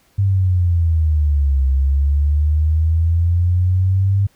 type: exponential two-way sweep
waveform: sine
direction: down then up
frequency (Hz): 100 to 66.3 to 100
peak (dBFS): -12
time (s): 0.18-4.27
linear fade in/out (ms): 10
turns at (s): 1.66
effects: pink hiss -57 dBFS RMS until 4.35 s